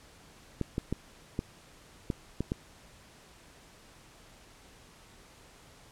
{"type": "clicks", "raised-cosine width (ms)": 3, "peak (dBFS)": -17, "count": 7, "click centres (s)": [0.613, 0.781, 0.926, 1.391, 2.102, 2.406, 2.519], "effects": ["pink hiss -56 dBFS RMS until 5.91 s", "low-pass 10000 Hz 12 dB/octave"]}